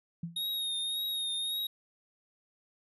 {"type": "tone with exponential decay", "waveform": "sine", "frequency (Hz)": 168.5, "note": "E3", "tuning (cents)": 38, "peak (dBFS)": -31, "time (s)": [0.23, 0.43], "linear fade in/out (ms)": 5, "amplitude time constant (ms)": 43}
{"type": "tone with vibrato", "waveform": "square", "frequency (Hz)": 3729, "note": "A#7", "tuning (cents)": 0, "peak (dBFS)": -32, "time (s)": [0.36, 1.67], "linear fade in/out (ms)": 5, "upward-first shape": "triangle", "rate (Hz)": 1.8, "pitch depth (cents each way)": 42}
{"effects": []}